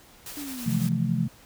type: noise with tremolo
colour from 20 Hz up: white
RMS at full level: -38 dBFS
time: 0.26-0.89 s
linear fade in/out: 2 ms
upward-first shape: sine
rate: 9.1 Hz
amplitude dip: 35%
type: linear sweep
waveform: sine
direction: down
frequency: 297.2 to 174.61 Hz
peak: -34 dBFS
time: 0.37-0.92 s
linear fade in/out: 0 ms
type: chord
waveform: sine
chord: F major seventh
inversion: second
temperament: just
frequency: 130.96 / 163.7 / 174.61 / 218.3 Hz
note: C3 / E3 / F3 / A3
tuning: +2 / -12 / 0 / -13 cents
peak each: -28 dBFS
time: 0.66-1.28 s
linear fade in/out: 10 ms
effects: pink hiss -53 dBFS RMS until 1.45 s